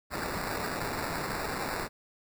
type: noise with sample-and-hold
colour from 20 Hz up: white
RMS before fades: -34 dBFS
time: 0.1-1.89 s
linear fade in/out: 50 ms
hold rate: 3150 Hz
effects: none